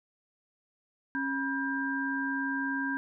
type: tone cluster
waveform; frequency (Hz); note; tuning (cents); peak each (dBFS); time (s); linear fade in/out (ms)
sine; 273.7 / 969 / 1592; C#4 / B5 / G6; -22 / -33 / +26; -32 / -38 / -32; 1.15-2.97; 0
effects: none